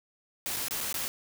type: noise with dropouts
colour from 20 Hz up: white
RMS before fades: -33 dBFS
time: 0.46-1.08 s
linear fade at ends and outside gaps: 0 ms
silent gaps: 0.562-0.566 / 0.683-0.709 / 0.806-0.81 / 0.927-0.942 s
effects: none